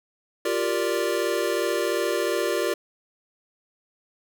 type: chord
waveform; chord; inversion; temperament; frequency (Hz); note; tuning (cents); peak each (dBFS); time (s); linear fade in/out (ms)
square; G minor seventh; third; equal; 349.2 / 392 / 466.2 / 587.3; F4 / G4 / Bb4 / D5; 0 / 0 / 0 / 0; -29; 0.45-2.74; 5
effects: none